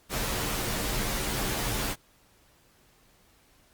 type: noise with comb filter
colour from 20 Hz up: pink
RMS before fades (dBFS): -30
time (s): 0.09-1.96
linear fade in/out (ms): 50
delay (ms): 12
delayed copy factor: -0.95
effects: pink hiss -62 dBFS RMS until 3.73 s + Opus 48 kbps